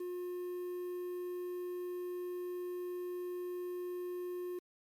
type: tone with quantisation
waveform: triangle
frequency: 357.7 Hz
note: F4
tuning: 41 cents sharp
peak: -36 dBFS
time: 0-4.59 s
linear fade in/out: 5 ms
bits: 10
effects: Opus 48 kbps

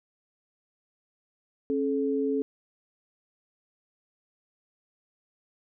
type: tone pair together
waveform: sine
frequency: 272.1 / 431.2 Hz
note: C#4 / A4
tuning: -32 / -35 cents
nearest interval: minor sixth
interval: 797 cents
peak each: -27 dBFS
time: 1.7-2.42 s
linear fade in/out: 0 ms
effects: none

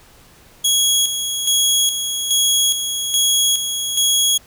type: tone with tremolo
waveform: 20% pulse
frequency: 3322 Hz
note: G#7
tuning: in tune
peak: -8 dBFS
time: 0.64-4.38 s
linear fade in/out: 10 ms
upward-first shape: square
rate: 1.2 Hz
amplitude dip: 55%
effects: pink hiss -48 dBFS RMS until 4.46 s

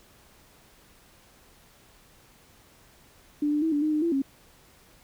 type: tone with pitch steps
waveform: sine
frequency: 294.7 / 297.2 / 322.5 / 291.2 / 307.6 / 303.6 / 337.2 / 272.4 Hz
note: D4 / D4 / E4 / D4 / D#4 / D#4 / E4 / C#4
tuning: +6 / +21 / -38 / -15 / -20 / -42 / +39 / -30 cents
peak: -22 dBFS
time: 3.42-4.22 s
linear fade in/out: 5 ms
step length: 100 ms
effects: pink hiss -57 dBFS RMS until 5.03 s

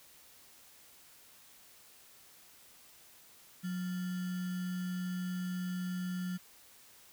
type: tone with sample-and-hold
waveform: sine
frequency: 181.7 Hz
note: F#3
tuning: 31 cents flat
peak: -34 dBFS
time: 3.63-6.38 s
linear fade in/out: 20 ms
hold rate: 1575 Hz
effects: white hiss -59 dBFS RMS until 7.12 s

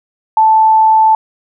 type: tone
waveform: sine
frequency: 878 Hz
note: A5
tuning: 4 cents flat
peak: -5 dBFS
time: 0.37-1.15 s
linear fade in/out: 2 ms
effects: none

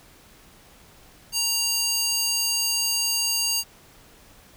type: tone with high-pass filter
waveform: square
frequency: 932.3 Hz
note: A#5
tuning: in tune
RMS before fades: -24 dBFS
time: 1.32-3.64 s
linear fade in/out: 50 ms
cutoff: 4700 Hz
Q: 1.5
effects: pink hiss -52 dBFS RMS until 4.56 s

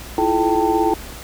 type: tone cluster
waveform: sine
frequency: 326.7 / 344 / 430.5 / 783 / 897 Hz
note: E4 / F4 / A4 / G5 / A5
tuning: -15 / -26 / -38 / -2 / +33 cents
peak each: -21 dBFS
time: 0.18-0.94 s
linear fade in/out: 2 ms
effects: added 60 Hz sine -36 dBFS peak until 1.23 s + pink hiss -36 dBFS RMS until 1.23 s

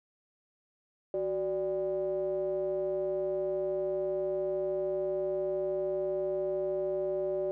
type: ring-modulated tone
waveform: triangle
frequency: 106.5 Hz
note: G#2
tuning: 44 cents sharp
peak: -24 dBFS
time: 1.14-7.51 s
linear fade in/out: 0 ms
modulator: 480 Hz
effects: none

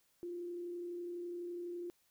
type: tone with frequency modulation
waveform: sine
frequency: 349.2 Hz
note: F4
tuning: in tune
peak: -40 dBFS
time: 0.23-1.9 s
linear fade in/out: 0 ms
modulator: 32 Hz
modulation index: 0.21
effects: white hiss -74 dBFS RMS until 2.1 s

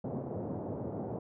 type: band-pass noise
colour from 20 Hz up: pink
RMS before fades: -38 dBFS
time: 0.04-1.19 s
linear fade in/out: 5 ms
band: 110 to 710 Hz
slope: 24 dB/octave
effects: none

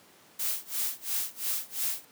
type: noise with tremolo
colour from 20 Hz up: blue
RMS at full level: -29 dBFS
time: 0.39-2.05 s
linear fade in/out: 5 ms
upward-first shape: sine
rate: 2.9 Hz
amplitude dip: 95%
effects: pink hiss -57 dBFS RMS until 2.11 s + high-pass 200 Hz 12 dB/octave

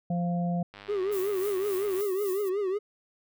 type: harmonic tone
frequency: 174.2 Hz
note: F3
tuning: 4 cents flat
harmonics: 1 / 3 / 4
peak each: -26 / -39 / -35 dBFS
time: 0.1-0.63 s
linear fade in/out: 5 ms
type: click train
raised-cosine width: 0.3 ms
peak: -29 dBFS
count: 129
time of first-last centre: 0.74-2.007 s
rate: 101 Hz
type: tone with vibrato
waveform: triangle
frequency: 392 Hz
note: G4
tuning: in tune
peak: -24 dBFS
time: 0.88-2.79 s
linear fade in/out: 20 ms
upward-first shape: triangle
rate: 5.4 Hz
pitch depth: 140 cents each way
type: noise with tremolo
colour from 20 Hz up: violet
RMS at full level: -39 dBFS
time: 1.11-2.5 s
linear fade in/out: 20 ms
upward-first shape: triangle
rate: 3.6 Hz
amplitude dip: 60%
effects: none

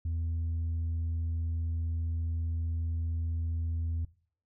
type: tone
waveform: sine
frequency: 82.41 Hz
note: E2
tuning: in tune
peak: -27 dBFS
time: 0.05-4.05 s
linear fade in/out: 5 ms
effects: noise-tail reverb RT60 0.5 s tail -22 dB re dry + tanh soft clip ceiling -28 dBFS

